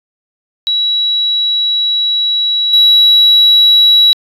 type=tone with level steps; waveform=sine; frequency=3900 Hz; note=B7; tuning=23 cents flat; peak=-10 / -3 dBFS; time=0.67-4.13 s; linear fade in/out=0 ms; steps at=2.73 s; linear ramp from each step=5 ms; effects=tanh soft clip ceiling 0 dBFS

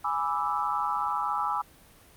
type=chord; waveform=sine; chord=E dominant seventh; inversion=first; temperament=equal; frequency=830.6 / 987.8 / 1174.7 / 1318.5 Hz; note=G#5 / B5 / D6 / E6; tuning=0 / 0 / 0 / 0 cents; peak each=-31 dBFS; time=0.04-1.62 s; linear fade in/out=10 ms; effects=pink hiss -55 dBFS RMS until 2.16 s + Opus 32 kbps

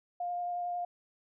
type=tone with vibrato; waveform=sine; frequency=706 Hz; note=F5; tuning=19 cents sharp; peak=-32 dBFS; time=0.2-0.85 s; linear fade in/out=5 ms; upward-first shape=sine; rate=11 Hz; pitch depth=10 cents each way; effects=none

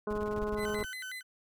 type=harmonic tone; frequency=210.1 Hz; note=G#3; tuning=20 cents sharp; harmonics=1 / 2 / 3 / 4 / 5 / 6 / 7; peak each=-38 / -33 / -42 / -47 / -41 / -49 / -47 dBFS; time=0.07-0.83 s; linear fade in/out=2 ms
type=noise with tremolo; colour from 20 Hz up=brown; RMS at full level=-40 dBFS; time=0.1-0.85 s; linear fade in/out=5 ms; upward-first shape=square; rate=19 Hz; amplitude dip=80%
type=tone with vibrato; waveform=35% pulse; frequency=1752 Hz; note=A6; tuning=8 cents flat; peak=-37 dBFS; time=0.56-1.23 s; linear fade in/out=50 ms; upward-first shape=square; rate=5.4 Hz; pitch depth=250 cents each way
effects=none

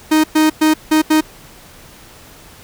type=tone bursts at uneven times; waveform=45% pulse; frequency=311.1 Hz; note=D#4; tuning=in tune; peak=-9 dBFS; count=5; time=0.11-0.24 / 0.35-0.5 / 0.61-0.74 / 0.91-1.02 / 1.1-1.21 s; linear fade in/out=10 ms; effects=pink hiss -41 dBFS RMS until 2.63 s

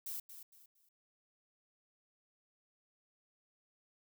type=noise with echo; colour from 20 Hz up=violet; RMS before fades=-42 dBFS; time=0.06-0.2 s; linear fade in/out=5 ms; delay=230 ms; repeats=3; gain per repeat=-10 dB; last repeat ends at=0.89 s; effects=none

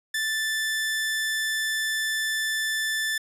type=tone; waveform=sawtooth; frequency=1760 Hz; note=A6; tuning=in tune; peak=-21 dBFS; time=0.14-3.18 s; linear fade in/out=5 ms; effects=resampled to 32000 Hz

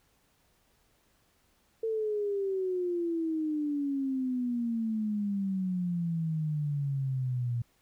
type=exponential sweep; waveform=sine; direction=down; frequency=451.7 to 117.7 Hz; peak=-28 dBFS; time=1.83-7.62 s; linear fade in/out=5 ms; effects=pink hiss -69 dBFS RMS until 7.81 s

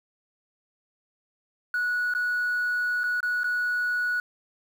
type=tone with dropouts; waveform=sine; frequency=1466 Hz; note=F#6; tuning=16 cents flat; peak=-22 dBFS; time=1.74-4.2 s; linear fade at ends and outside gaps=2 ms; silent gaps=2.138-2.149 / 3.035-3.039 / 3.205-3.229 / 3.434-3.442 s; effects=tanh soft clip ceiling -20 dBFS + 8-bit

